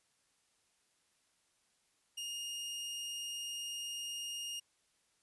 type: tone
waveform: sawtooth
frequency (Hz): 2842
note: F7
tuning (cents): +30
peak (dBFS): -36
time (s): 2.17-4.6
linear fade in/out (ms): 10
effects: white hiss -75 dBFS RMS until 5.22 s + resampled to 24000 Hz